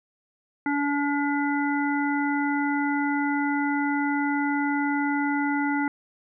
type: harmonic tone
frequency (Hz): 286.6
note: D4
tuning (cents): -42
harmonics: 1 / 3 / 5 / 7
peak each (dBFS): -24 / -29 / -31 / -32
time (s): 0.66-5.88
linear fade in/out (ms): 2
effects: none